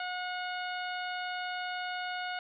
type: harmonic tone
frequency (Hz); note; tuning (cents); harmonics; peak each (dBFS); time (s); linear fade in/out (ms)
726; F#5; -33; 1 / 2 / 3 / 4 / 5 / 6; -37 / -38 / -44 / -44 / -48 / -50; 0-2.39; 2
effects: none